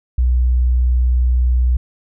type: tone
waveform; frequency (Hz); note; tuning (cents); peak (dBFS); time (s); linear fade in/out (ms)
sine; 61.8; B1; +2; -11; 0.18-1.77; 5
effects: none